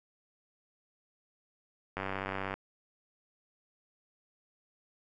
click train, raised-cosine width 0.5 ms, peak -20 dBFS, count 56, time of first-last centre 1.97-2.54 s, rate 96.5 Hz, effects none

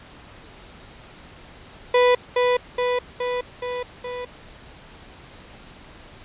35% pulse tone with echo, 493.9 Hz, B4, in tune, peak -12 dBFS, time 1.94-2.15 s, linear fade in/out 5 ms, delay 420 ms, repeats 5, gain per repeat -3 dB, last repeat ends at 4.25 s, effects pink hiss -45 dBFS RMS until 6.24 s + resampled to 8000 Hz

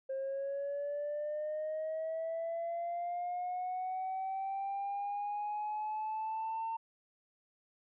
sine linear sweep, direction up, 532 to 906 Hz, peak -33 dBFS, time 0.09-6.77 s, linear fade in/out 10 ms, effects tanh soft clip ceiling -32 dBFS

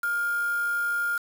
sine tone with quantisation, 1408 Hz, F6, 14 cents sharp, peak -24 dBFS, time 0.03-1.18 s, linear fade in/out 5 ms, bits 6, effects none

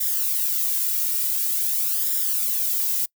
violet noise with flanger, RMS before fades -23 dBFS, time 0-3.06 s, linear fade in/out 10 ms, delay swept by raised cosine 0.56 to 2.16 ms, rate 0.47 Hz, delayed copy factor +0.65, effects noise-tail reverb RT60 0.1 s tail -25 dB re dry

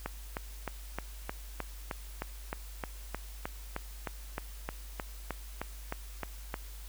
click train, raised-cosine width 0.5 ms, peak -19 dBFS, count 22, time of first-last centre 0.06-6.541 s, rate 3.24 Hz, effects added 50 Hz sine -43 dBFS peak until 6.88 s + white hiss -53 dBFS RMS until 6.88 s

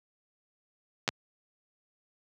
clicks, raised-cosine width 0.2 ms, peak -13 / -7 dBFS, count 2, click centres 1.078 / 1.089 s, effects high-pass 100 Hz 12 dB/octave

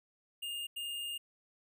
square tone bursts at uneven times, 2826 Hz, F7, 20 cents sharp, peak -38 dBFS, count 2, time 0.42-0.67 / 0.76-1.18 s, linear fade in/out 10 ms, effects none

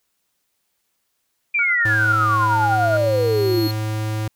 sine exponential sweep, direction down, 2420 to 315.1 Hz, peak -16 dBFS, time 1.54-3.68 s, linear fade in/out 10 ms
sine tone with tremolo, 1420 Hz, F6, 28 cents sharp, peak -19 dBFS, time 1.59-2.97 s, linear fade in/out 0 ms, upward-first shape triangle, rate 9.8 Hz, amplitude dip 80%
square tone, 108.2 Hz, A2, 29 cents flat, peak -22 dBFS, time 1.85-4.28 s, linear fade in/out 5 ms
square tone with exponential growth, 4300 Hz, C8, 47 cents sharp, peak -26 dBFS, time 2.05-3.71 s, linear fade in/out 1 ms, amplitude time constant 360 ms
effects white hiss -71 dBFS RMS until 4.35 s

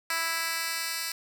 10% pulse tone with high-pass filter sweep, 329.6 Hz, E4, in tune, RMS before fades -31 dBFS, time 0.1-1.12 s, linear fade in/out 2 ms, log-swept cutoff 1500 to 3200 Hz, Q 0.74, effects none

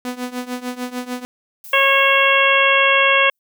sawtooth tone with tremolo, 248.8 Hz, B3, 13 cents sharp, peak -17 dBFS, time 0.05-1.25 s, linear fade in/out 0 ms, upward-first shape triangle, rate 6.7 Hz, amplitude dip 90%
violet noise with exponential decay, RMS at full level -36 dBFS, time 1.64-3.39 s, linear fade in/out 2 ms, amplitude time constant 380 ms
harmonic tone, 547 Hz, C#5, 23 cents flat, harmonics 1 / 2 / 3 / 4 / 5 / 6, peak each -19 / -18 / -19 / -18 / -17 / -22 dBFS, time 1.73-3.3 s, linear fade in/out 5 ms
effects none

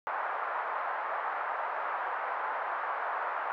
pink band-pass noise, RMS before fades -34 dBFS, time 0.07-3.52 s, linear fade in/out 0 ms, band 720 to 1500 Hz, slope 24 dB/octave, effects none

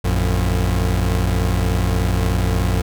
30% pulse tone pair together, 56.7 / 90 Hz, A#1 / F#2, -47 / -47 cents, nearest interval minor sixth, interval 800 cents, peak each -16 dBFS, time 0.04-2.82 s, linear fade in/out 10 ms, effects none

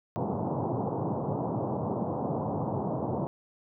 pink band-pass noise, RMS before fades -31 dBFS, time 0.16-3.27 s, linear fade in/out 0 ms, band 100 to 980 Hz, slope 48 dB/octave, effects none

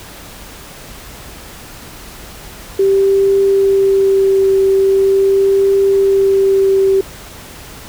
sine tone with vibrato, 389.9 Hz, G4, 9 cents flat, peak -8 dBFS, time 2.79-7.01 s, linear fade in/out 5 ms, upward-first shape triangle, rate 0.42 Hz, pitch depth 14 cents each way, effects added 50 Hz sine -42 dBFS peak until 7.88 s + pink hiss -34 dBFS RMS until 7.88 s

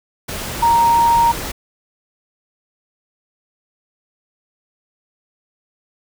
sine tone in noise, 932.3 Hz, A#5, in tune, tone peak -10 dBFS, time 0.62-1.32 s, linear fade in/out 10 ms, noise pink, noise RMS -26 dBFS, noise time 0.28-1.52 s, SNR +13 dB, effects none

